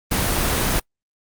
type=noise; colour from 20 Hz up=pink; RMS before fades=-20 dBFS; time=0.11-0.8 s; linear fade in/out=10 ms; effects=noise-tail reverb RT60 0.1 s tail -25 dB re dry + Opus 24 kbps